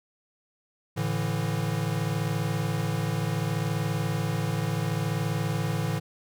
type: chord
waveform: square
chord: A suspended fourth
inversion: none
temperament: equal with one note detuned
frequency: 110 / 144.14 / 164.81 Hz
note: A2 / D3 / E3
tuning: 0 / -32 / 0 cents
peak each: -31 dBFS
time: 0.96-6 s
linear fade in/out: 20 ms
effects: none